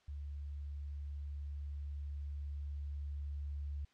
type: tone with level ramp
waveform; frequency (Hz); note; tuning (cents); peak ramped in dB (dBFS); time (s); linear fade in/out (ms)
sine; 71.9; D2; -36; -41 to -38; 0.08-3.85; 5
effects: white hiss -71 dBFS RMS until 3.93 s + low-pass 4000 Hz 12 dB/octave